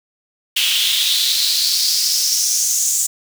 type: noise with high-pass filter sweep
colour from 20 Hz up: pink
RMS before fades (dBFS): -17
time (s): 0.56-3.07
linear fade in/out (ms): 10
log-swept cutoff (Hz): 3000 to 7200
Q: 4.7
effects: none